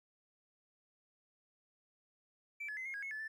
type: tone with pitch steps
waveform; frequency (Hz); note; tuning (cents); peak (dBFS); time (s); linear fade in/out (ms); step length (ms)
triangle; 2327 / 1708 / 2052 / 2145 / 1644 / 2183 / 1733 / 1763; D7 / G#6 / C7 / C7 / G#6 / C#7 / A6 / A6; -17 / +48 / -34 / +42 / -18 / -27 / -27 / +3; -37; 2.6-3.28; 10; 85
effects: tanh soft clip ceiling -37 dBFS